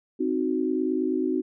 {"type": "chord", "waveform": "sine", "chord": "C diminished", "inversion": "none", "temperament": "equal", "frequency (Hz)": [261.6, 311.1, 370], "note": ["C4", "Eb4", "Gb4"], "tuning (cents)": [0, 0, 0], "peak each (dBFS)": -27, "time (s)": [0.19, 1.42], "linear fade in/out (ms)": 20, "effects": []}